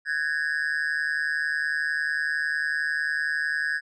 triangle tone with amplitude modulation, 1661.2 Hz, G#6, in tune, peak -18 dBFS, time 0.05-3.81 s, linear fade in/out 50 ms, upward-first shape sine, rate 151 Hz, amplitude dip 100%, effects resampled to 24000 Hz

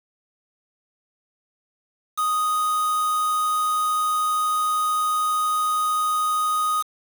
triangle tone with quantisation, 1244.5 Hz, D#6, in tune, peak -18 dBFS, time 2.17-6.83 s, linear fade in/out 20 ms, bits 5, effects none

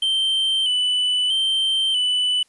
triangle tone with vibrato, 3055 Hz, G7, 45 cents flat, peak -16 dBFS, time 0.02-2.43 s, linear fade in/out 5 ms, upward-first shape square, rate 0.78 Hz, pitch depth 40 cents each way, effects white hiss -61 dBFS RMS until 2.48 s + resampled to 24000 Hz

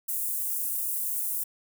white high-pass noise, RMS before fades -30 dBFS, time 0.08-1.44 s, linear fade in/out 10 ms, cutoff 9200 Hz, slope 24 dB/octave, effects none

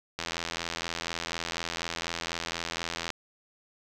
click train, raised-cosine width 0.2 ms, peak -14 dBFS, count 246, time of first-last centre 0.19-3.103 s, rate 84.1 Hz, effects none

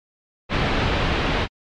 pink low-pass noise, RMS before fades -21 dBFS, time 0.49-1.48 s, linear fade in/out 50 ms, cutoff 3700 Hz, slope 24 dB/octave, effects MP3 64 kbps

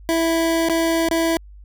25% pulse tone with dropouts, 329.6 Hz, E4, in tune, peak -13 dBFS, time 0.09-1.37 s, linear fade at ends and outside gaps 0 ms, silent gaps 0.687-0.697 / 1.086-1.112 s, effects added 50 Hz sine -39 dBFS peak until 1.64 s

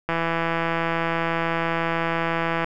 click train, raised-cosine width 0.5 ms, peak -9 dBFS, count 425, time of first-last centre 0.09-2.644 s, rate 166 Hz, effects none

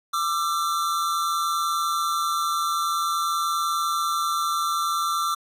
square tone pair together, 1184.5 / 1345 Hz, D6 / E6, +14 / +34 cents, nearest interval major second, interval 220 cents, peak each -25 / -27 dBFS, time 0.13-5.35 s, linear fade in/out 10 ms, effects resampled to 32000 Hz

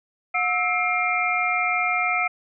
sine tone cluster, 723 / 1307 / 2122 / 2376 Hz, F#5 / E6 / C7 / D7, -40 / -15 / +24 / +20 cents, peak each -26 / -26 / -25 / -25 dBFS, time 0.34-2.28 s, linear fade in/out 10 ms, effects none

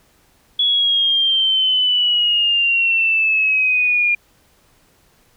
sine exponential sweep, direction down, 3384 to 2407 Hz, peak -13 dBFS, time 0.59-4.15 s, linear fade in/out 5 ms, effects pink hiss -56 dBFS RMS until 5.36 s

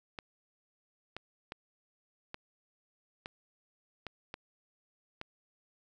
clicks, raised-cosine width 0.3 ms, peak -24 dBFS, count 8, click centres 0.188 / 1.166 / 1.521 / 2.344 / 3.259 / 4.067 / 4.341 / 5.214 s, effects none

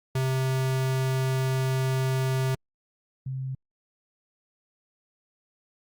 square / sine tone pair in turn, 131.4 / 131.97 Hz, C3 / C3, +8 / +15 cents, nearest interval unison, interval 7 cents, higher second, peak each -24 / -29 dBFS, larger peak first, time 0.15-2.55 / 3.26-3.55 s, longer first, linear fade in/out 5 ms, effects Opus 48 kbps

